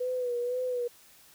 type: tone with vibrato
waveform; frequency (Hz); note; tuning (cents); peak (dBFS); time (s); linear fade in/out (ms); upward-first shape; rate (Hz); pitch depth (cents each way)
sine; 493.6; B4; -1; -28; 0-0.88; 10; sine; 2; 48
effects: white hiss -57 dBFS RMS until 1.34 s